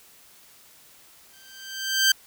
15% pulse tone with exponential growth, 1565 Hz, G6, 3 cents flat, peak -8 dBFS, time 1.33-2.12 s, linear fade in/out 5 ms, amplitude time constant 170 ms, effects white hiss -53 dBFS RMS until 2.26 s

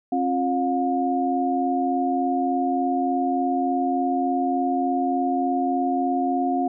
sine tone cluster, 268.5 / 351.9 / 715 Hz, C4 / F4 / F5, +45 / +13 / +41 cents, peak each -23 / -29 / -23 dBFS, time 0.12-6.68 s, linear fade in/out 5 ms, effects none

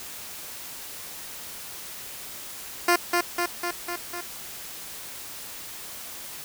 10% pulse tone with echo, 349.2 Hz, F4, in tune, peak -9 dBFS, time 2.88-2.96 s, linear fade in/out 5 ms, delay 250 ms, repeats 5, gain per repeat -3 dB, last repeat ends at 4.21 s, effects white hiss -39 dBFS RMS until 6.44 s

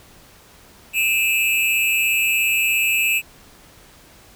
square tone with amplitude modulation, 2610 Hz, E7, 18 cents flat, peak -13 dBFS, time 0.93-3.22 s, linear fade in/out 50 ms, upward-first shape sine, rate 217 Hz, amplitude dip 90%, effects pink hiss -48 dBFS RMS until 4.35 s

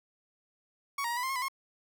30% pulse tone with pitch steps, 1118 / 940 / 951 / 990 / 1050 / 1078 / 1000 / 1079 Hz, C#6 / A#5 / A#5 / B5 / C6 / C#6 / B5 / C#6, +14 / +14 / +34 / +4 / +6 / -49 / +21 / -47 cents, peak -28 dBFS, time 0.98-1.484 s, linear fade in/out 5 ms, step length 63 ms, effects none

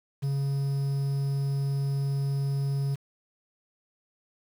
triangle tone with quantisation, 138.59 Hz, C#3, in tune, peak -23 dBFS, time 0.22-2.96 s, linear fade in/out 20 ms, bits 8, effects none

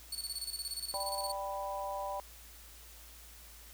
25% pulse tone with tremolo, 4435 Hz, C#8, in tune, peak -31 dBFS, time 0.12-1.32 s, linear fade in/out 5 ms, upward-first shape square, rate 17 Hz, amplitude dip 70%
sine chord, G major, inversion second, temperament equal, 587.3 / 784 / 987.8 Hz, D5 / G5 / B5, 0 / 0 / 0 cents, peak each -40 dBFS, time 0.94-2.2 s, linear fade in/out 0 ms
effects added 57 Hz sine -55 dBFS peak until 3.73 s + white hiss -55 dBFS RMS until 3.73 s

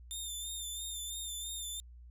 15% pulse tone with vibrato, 3599 Hz, A7, 38 cents sharp, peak -32 dBFS, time 0.11-1.8 s, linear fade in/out 0 ms, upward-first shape sine, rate 3 Hz, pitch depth 40 cents each way, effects added 60 Hz sine -50 dBFS peak until 2.1 s + resampled to 32000 Hz

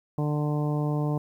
harmonic tone, 148.8 Hz, D3, 23 cents sharp, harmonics 1 / 2 / 3 / 4 / 5 / 6 / 7, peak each -25 / -31 / -35 / -37 / -39 / -41 / -42 dBFS, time 0.18-1.18 s, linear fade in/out 2 ms, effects 10-bit

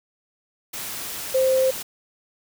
sine tone in noise, 523.3 Hz, C5, in tune, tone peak -16 dBFS, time 1.34-1.71 s, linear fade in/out 10 ms, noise white, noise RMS -32 dBFS, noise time 0.73-1.83 s, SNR +13 dB, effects none

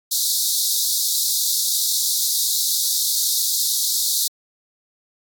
pink high-pass noise, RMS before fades -20 dBFS, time 0.11-4.28 s, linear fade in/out 10 ms, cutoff 3700 Hz, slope 96 dB/octave, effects AAC 64 kbps

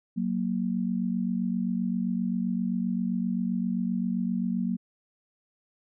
sine tone pair together, 185.47 / 233.1 Hz, F#3 / A#3, +4 / 0 cents, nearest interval major third, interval 396 cents, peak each -28 dBFS, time 0.16-4.77 s, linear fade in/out 20 ms, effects none

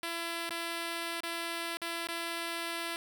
5% pulse tone with dropouts, 336.3 Hz, E4, 35 cents sharp, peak -23 dBFS, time 0.03-2.96 s, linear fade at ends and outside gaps 1 ms, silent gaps 0.494-0.506 / 1.205-1.234 / 1.771-1.817 / 2.071-2.087 s, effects none

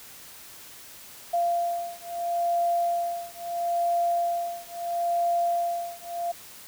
sine beating tone pair, 690 / 690.75 Hz, F5 / F5, -21 / -19 cents, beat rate 0.75 Hz, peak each -27 dBFS, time 1.33-6.32 s, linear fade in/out 10 ms, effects white hiss -46 dBFS RMS until 6.67 s

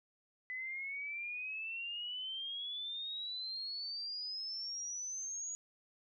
sine exponential sweep, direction up, 2001 to 6800 Hz, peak -39 dBFS, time 0.5-5.55 s, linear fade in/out 0 ms, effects none

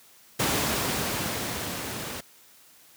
pink noise with level ramp, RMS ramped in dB -24 to -35 dBFS, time 0.39-2.21 s, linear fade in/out 10 ms, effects white hiss -55 dBFS RMS until 2.96 s + high-pass 100 Hz 12 dB/octave

